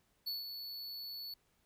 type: tone with ADSR envelope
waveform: square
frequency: 4435 Hz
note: C#8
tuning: in tune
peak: -36 dBFS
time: 0.26-1.34 s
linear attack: 15 ms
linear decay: 160 ms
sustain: -7 dB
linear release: 4 ms
effects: pink hiss -75 dBFS RMS until 1.65 s